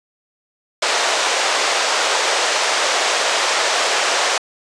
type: band-pass noise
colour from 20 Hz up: pink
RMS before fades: -18 dBFS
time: 0.82-4.38 s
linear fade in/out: 5 ms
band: 500 to 7500 Hz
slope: 24 dB/octave
effects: resampled to 22050 Hz